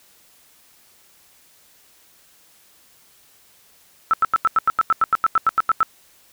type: tone bursts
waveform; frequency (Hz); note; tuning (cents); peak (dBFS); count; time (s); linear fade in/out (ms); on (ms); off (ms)
sine; 1318.5; E6; 0; -12; 16; 4.11-5.83; 0; 25; 88
effects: white hiss -54 dBFS RMS until 6.32 s